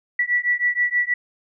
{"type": "beating tone pair", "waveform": "sine", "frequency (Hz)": [1949, 1955.3], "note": ["B6", "B6"], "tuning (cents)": [-23, -18], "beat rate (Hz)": 6.3, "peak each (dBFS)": -21, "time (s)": [0.19, 1.14], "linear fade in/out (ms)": 5, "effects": []}